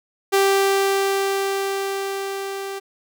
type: tone with level ramp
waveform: sawtooth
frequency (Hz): 392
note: G4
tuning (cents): 0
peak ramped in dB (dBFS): -10 to -24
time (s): 0.32-2.8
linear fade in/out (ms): 20
effects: none